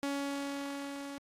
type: tone with level ramp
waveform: sawtooth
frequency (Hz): 280.4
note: C#4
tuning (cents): +20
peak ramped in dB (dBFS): -28 to -37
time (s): 0.03-1.18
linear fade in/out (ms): 0
effects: low-pass 11000 Hz 12 dB/octave + AAC 64 kbps